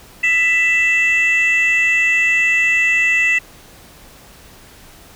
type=tone pair together; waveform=sine; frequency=1985.4 / 2652 Hz; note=B6 / E7; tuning=+9 / +10 cents; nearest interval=perfect fourth; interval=501 cents; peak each=-13 dBFS; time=0.23-3.39 s; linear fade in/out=10 ms; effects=tanh soft clip ceiling -8 dBFS + pink hiss -43 dBFS RMS until 5.15 s